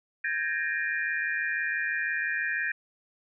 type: tone cluster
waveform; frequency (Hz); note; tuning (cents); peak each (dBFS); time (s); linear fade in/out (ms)
sine; 1582 / 1688 / 1846 / 2405; G6 / G#6 / A#6 / D7; +15 / +28 / -17 / +41; -33 / -32 / -31 / -35; 0.24-2.72; 5
effects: none